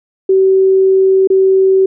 sine tone with dropouts, 382.1 Hz, G4, 44 cents flat, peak -6 dBFS, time 0.29-1.86 s, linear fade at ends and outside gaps 5 ms, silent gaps 1.274-1.301 s, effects none

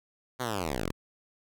5% pulse linear sweep, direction down, 131.4 to 33.04 Hz, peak -19 dBFS, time 0.39-0.92 s, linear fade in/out 20 ms, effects none

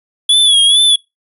square tone with vibrato, 3386 Hz, G#7, 33 cents sharp, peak -7 dBFS, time 0.29-0.96 s, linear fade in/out 5 ms, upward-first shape sine, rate 2.3 Hz, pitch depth 74 cents each way, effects noise-tail reverb RT60 0.2 s tail -24 dB re dry + resampled to 32000 Hz

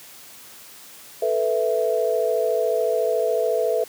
sine chord, A suspended second, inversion none, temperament equal, 440 / 493.9 / 659.3 Hz, A4 / B4 / E5, 0 / 0 / 0 cents, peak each -23 dBFS, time 1.22-3.84 s, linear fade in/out 5 ms, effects white hiss -44 dBFS RMS until 3.88 s + high-pass 100 Hz 12 dB/octave

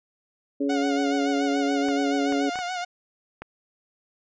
harmonic tone, 140.1 Hz, C#3, 19 cents sharp, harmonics 2 / 3 / 4, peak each -23 / -29 / -32 dBFS, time 0.6-2.5 s, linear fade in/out 10 ms
sawtooth tone with vibrato, 722 Hz, F#5, 43 cents flat, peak -24 dBFS, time 0.69-2.85 s, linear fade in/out 10 ms, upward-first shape sine, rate 7 Hz, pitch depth 57 cents each way
clicks, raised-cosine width 0.5 ms, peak -21 dBFS, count 5, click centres 1.886 / 2.324 / 2.557 / 2.589 / 3.42 s
effects resampled to 16000 Hz

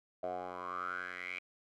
10% pulse tone with band-pass filter sweep, 90.3 Hz, F#2, 42 cents flat, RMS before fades -41 dBFS, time 0.23-1.39 s, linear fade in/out 5 ms, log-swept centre 650 to 2400 Hz, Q 8.3, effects none

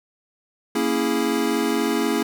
square chord, A# half-diminished seventh, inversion none, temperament equal, 233.1 / 277.2 / 329.6 / 415.3 Hz, A#3 / C#4 / E4 / G#4, 0 / 0 / 0 / 0 cents, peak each -26 dBFS, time 0.75-2.23 s, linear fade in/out 5 ms, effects none

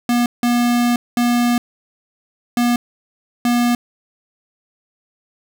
square tone bursts at uneven times, 240.7 Hz, B3, 44 cents flat, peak -14 dBFS, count 5, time 0.09-0.26 / 0.43-0.96 / 1.17-1.58 / 2.57-2.76 / 3.45-3.75 s, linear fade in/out 2 ms, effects none

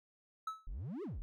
triangle tone with exponential decay, 1300 Hz, E6, 24 cents flat, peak -32 dBFS, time 0.47-0.67 s, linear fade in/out 5 ms, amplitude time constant 42 ms
triangle exponential two-way sweep, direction up then down, 32.82 to 440 to 32.82 Hz, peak -38 dBFS, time 0.67-1.22 s, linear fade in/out 0 ms, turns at 1.03 s
effects none

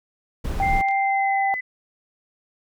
brown noise, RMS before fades -25 dBFS, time 0.44-0.82 s, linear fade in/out 10 ms
sine tone, 784 Hz, G5, in tune, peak -19 dBFS, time 0.6-1.54 s, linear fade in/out 0 ms
sine tone with pitch glide, 2093 to 2011 Hz, C7 to B6, 0 to +31 cents, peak -25 dBFS, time 0.62-1.61 s, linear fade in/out 10 ms, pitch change -69 cents, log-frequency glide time 0.96-1.49 s
clicks, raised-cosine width 0.2 ms, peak -23 / -31 dBFS, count 2, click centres 0.886 / 0.911 s
effects none

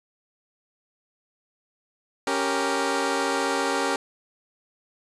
15% pulse chord, G diminished, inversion second, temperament equal, 277.2 / 392 / 466.2 Hz, Db4 / G4 / Bb4, 0 / 0 / 0 cents, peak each -21 dBFS, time 2.27-3.96 s, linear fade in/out 2 ms, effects resampled to 22050 Hz + 8-bit

